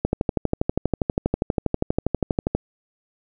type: click train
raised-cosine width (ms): 2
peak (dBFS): -6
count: 32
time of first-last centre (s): 0.05-2.55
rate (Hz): 12.4
effects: none